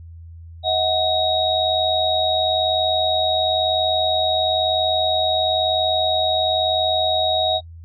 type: tone cluster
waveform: sine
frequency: 636 / 737 / 3789 Hz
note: D#5 / F#5 / A#7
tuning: +38 / -7 / +27 cents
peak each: -21 dBFS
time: 0.63-7.61 s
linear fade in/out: 50 ms
effects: noise-tail reverb RT60 0.1 s tail -22 dB re dry + added 83 Hz sine -36 dBFS peak until 7.84 s